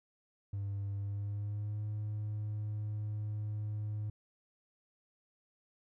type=tone with pitch glide; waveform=triangle; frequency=100 to 105.64 Hz; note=G2 to G#2; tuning=+35 to +30 cents; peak=-32 dBFS; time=0.53-4.1 s; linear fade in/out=5 ms; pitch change=+95 cents; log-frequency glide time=0.97-1.84 s; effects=tanh soft clip ceiling -30 dBFS